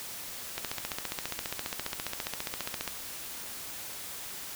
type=click train; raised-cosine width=0.2 ms; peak=-15 dBFS; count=35; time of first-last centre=0.58-2.877 s; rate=14.8 Hz; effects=white hiss -41 dBFS RMS until 4.55 s